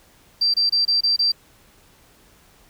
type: tone bursts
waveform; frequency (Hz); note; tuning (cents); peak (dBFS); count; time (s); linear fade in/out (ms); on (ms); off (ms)
triangle; 4699; D8; 0; -12; 6; 0.41-1.32; 10; 130; 26
effects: tanh soft clip ceiling -14 dBFS + pink hiss -54 dBFS RMS until 2.69 s